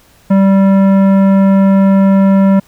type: tone with tanh clipping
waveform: sine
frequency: 194.6 Hz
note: G3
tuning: 12 cents flat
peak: -7 dBFS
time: 0.3-2.6 s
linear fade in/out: 10 ms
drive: 14 dB
effects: pink hiss -47 dBFS RMS until 2.67 s